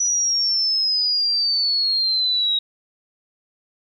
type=exponential sweep; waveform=sine; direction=down; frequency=5910 to 3805 Hz; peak=-17 dBFS; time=0-2.59 s; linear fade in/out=5 ms; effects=9-bit